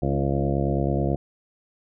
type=harmonic tone with a mistuned harmonic; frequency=69.3 Hz; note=C#2; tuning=in tune; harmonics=1 / 2 / 3 / 4 / 5 / 6 / 7 / 8 / 9 / 10; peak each=-28 / -25 / -29 / -32 / -29 / -36 / -33 / -32 / -36 / -33 dBFS; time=0.02-1.16 s; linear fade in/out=5 ms; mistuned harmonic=5; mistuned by=-18 cents; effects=none